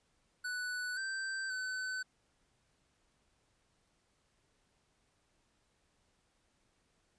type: tone with pitch steps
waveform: square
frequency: 1485 / 1560 / 1515 Hz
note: F#6 / G6 / F#6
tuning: +6 / -9 / +40 cents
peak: -37 dBFS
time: 0.44-2.03 s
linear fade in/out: 10 ms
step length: 530 ms
effects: pink hiss -75 dBFS RMS until 7.18 s + resampled to 22050 Hz